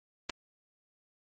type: clicks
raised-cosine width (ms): 0.2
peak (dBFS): -17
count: 2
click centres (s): 0.296 / 0.299
effects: MP3 32 kbps